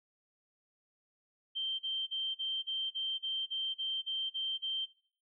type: tone bursts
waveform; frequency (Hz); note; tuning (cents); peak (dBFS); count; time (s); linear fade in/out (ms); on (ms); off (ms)
sine; 3136; G7; 0; -33; 12; 1.55-4.859; 20; 240; 39
effects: noise-tail reverb RT60 0.5 s tail -19 dB re dry